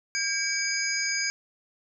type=tone cluster; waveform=sine; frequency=1610 / 2283 / 4949 / 6440 / 6830 Hz; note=G6 / D7 / D#8 / G8 / G#8; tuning=+46 / -50 / -10 / +46 / +48 cents; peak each=-32 / -30 / -31 / -32 / -37 dBFS; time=0.15-1.3 s; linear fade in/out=0 ms; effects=none